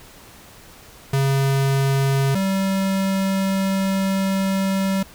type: tone pair in turn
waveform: square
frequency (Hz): 136.6 / 193.18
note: C#3 / G3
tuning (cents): -25 / -25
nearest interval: tritone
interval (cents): 600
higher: second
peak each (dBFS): -17 / -19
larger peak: first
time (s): 1.13-2.35 / 2.35-5.03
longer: second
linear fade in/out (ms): 5
effects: pink hiss -45 dBFS RMS until 5.14 s